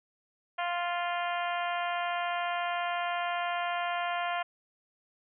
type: harmonic tone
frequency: 349.2 Hz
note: F4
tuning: in tune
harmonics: 2 / 3 / 4 / 5 / 6 / 7 / 8 / 9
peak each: -32 / -36 / -38 / -40 / -42 / -43 / -44 / -45 dBFS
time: 0.58-4.43 s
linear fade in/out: 10 ms
effects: none